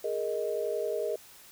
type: chord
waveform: sine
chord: Ab suspended second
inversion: none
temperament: equal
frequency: 415.3 / 466.2 / 622.3 Hz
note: Ab4 / Bb4 / Eb5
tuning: 0 / 0 / 0 cents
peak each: -33 dBFS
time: 0.04-1.16 s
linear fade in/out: 5 ms
effects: white hiss -53 dBFS RMS until 1.51 s